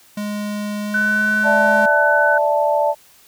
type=tone with pitch glide; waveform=square; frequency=207.7 to 211.2 Hz; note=G#3 to G#3; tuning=0 to +29 cents; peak=-23 dBFS; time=0.17-1.86 s; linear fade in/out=5 ms; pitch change=+29 cents; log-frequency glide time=0.81-1.32 s
type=tone; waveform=sine; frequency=1500 Hz; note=F#6; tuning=23 cents sharp; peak=-15 dBFS; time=0.94-2.38 s; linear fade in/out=5 ms
type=chord; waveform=sine; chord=D suspended second; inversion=none; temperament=just; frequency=587.3 / 660.7 / 881 Hz; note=D5 / E5 / A5; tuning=0 / +4 / +2 cents; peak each=-17 / -21 / -18 dBFS; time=1.43-2.95 s; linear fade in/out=50 ms
effects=white hiss -50 dBFS RMS until 3.27 s